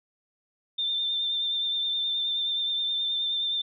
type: tone with vibrato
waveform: sine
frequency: 3581 Hz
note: A7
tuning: 30 cents sharp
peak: -25 dBFS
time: 0.78-3.62 s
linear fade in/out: 10 ms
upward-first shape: triangle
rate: 9.5 Hz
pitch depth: 29 cents each way
effects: none